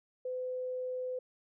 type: tone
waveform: sine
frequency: 507 Hz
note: B4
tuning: 45 cents sharp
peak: -34 dBFS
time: 0.25-1.19 s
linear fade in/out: 5 ms
effects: none